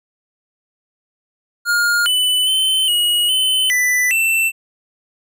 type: tone with pitch steps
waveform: square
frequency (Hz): 1418 / 2995 / 3067 / 2901 / 3042 / 1988 / 2677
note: F6 / F#7 / G7 / F#7 / F#7 / B6 / E7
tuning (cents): +26 / +20 / -38 / -35 / +47 / +11 / +26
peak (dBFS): -14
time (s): 1.65-4.52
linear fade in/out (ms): 50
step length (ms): 410
effects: none